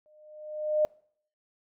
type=tone with exponential growth; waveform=sine; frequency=609 Hz; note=D#5; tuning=37 cents flat; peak=-19 dBFS; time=0.06-0.85 s; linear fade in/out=0 ms; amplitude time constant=170 ms; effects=noise-tail reverb RT60 0.6 s tail -26 dB re dry